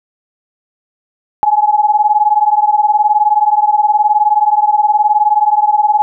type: beating tone pair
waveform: sine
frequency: 833 / 852 Hz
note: G#5 / G#5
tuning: +5 / +44 cents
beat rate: 19 Hz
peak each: -11 dBFS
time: 1.43-6.02 s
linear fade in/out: 0 ms
effects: none